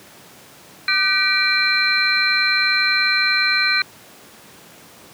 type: tone cluster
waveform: sine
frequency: 1196 / 1524 / 1929 / 2352 / 4105 Hz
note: D6 / G6 / B6 / D7 / C8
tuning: +31 / -49 / -41 / +2 / -34 cents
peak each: -27 / -21 / -25 / -19 / -20 dBFS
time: 0.88-3.82 s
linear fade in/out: 2 ms
effects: pink hiss -44 dBFS RMS until 5.13 s + high-pass 150 Hz 12 dB/octave